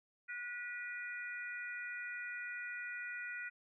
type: harmonic tone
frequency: 486.3 Hz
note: B4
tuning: 27 cents flat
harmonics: 3 / 4 / 5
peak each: -44 / -45 / -48 dBFS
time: 0.28-3.5 s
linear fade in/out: 20 ms
effects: none